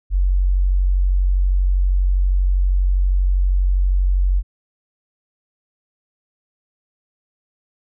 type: tone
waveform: sine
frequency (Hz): 46.25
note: F#1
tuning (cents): 0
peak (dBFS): -13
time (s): 0.1-4.43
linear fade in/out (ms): 50
effects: none